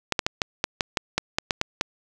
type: clicks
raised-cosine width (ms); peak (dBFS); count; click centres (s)
0.2; -4; 12; 0.123 / 0.192 / 0.265 / 0.418 / 0.641 / 0.808 / 0.972 / 1.18 / 1.385 / 1.508 / 1.614 / 1.811
effects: none